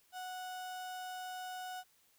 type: tone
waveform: 35% pulse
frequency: 737 Hz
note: F#5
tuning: 7 cents flat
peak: -40 dBFS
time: 0.12-1.84 s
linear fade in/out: 50 ms
effects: white hiss -70 dBFS RMS until 2.18 s